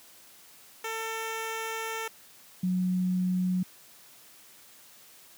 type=tone pair in turn; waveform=10% pulse / sine; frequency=447.7 / 182.98 Hz; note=A4 / F#3; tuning=+30 / -19 cents; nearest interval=octave + minor third; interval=1549 cents; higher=first; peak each=-24 dBFS; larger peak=neither; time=0.84-2.08 / 2.63-3.63 s; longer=first; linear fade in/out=5 ms; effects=white hiss -54 dBFS RMS until 5.37 s + high-pass 100 Hz 12 dB/octave